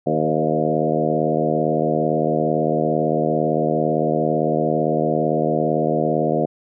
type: harmonic tone with a mistuned harmonic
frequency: 77.78 Hz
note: D#2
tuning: in tune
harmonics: 2 / 3 / 4 / 5 / 6 / 7 / 8 / 9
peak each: -25 / -25 / -25 / -25 / -25 / -25 / -25 / -25 dBFS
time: 0.06-6.46 s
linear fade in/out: 10 ms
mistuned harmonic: 7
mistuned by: -22 cents
effects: none